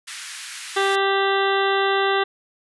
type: high-pass noise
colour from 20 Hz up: pink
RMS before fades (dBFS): -34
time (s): 0.07-0.96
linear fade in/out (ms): 10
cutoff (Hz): 1500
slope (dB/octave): 24
type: harmonic tone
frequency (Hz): 392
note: G4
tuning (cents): 0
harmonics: 1 / 2 / 3 / 4 / 5 / 7 / 8 / 9 / 10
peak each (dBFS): -21 / -24 / -25 / -26 / -28 / -32 / -35 / -30 / -35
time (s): 0.76-2.24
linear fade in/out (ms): 10
effects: resampled to 24000 Hz